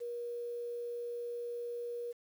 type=tone with quantisation; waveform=sine; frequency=477.2 Hz; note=A#4; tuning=41 cents sharp; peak=-37 dBFS; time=0-2.13 s; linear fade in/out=20 ms; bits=10; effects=none